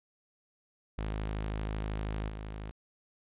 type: tone with level steps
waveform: sawtooth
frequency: 52.8 Hz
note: G#1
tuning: 29 cents sharp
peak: -29 / -35 dBFS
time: 0.98-2.71 s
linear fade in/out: 0 ms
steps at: 2.29 s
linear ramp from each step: 5 ms
effects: resampled to 8000 Hz